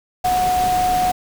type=tone in noise; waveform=sine; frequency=732 Hz; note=F#5; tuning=19 cents flat; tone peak=-15 dBFS; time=0.24-1.12 s; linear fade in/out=10 ms; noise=pink; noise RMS=-27 dBFS; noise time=0.24-1.12 s; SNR=+9 dB; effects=none